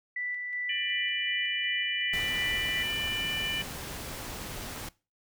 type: tone with tremolo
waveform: sine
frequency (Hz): 1975.5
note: B6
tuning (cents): 0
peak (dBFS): -31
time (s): 0.16-2.83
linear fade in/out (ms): 5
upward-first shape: square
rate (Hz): 2.7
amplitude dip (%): 30
type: harmonic tone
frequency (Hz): 594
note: D5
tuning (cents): +20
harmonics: 3 / 4 / 5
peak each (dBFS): -38 / -34 / -32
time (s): 0.69-3.62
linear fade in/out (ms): 5
type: noise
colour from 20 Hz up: pink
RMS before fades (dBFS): -39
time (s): 2.13-4.89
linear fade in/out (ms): 5
effects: noise-tail reverb RT60 0.3 s tail -21 dB re dry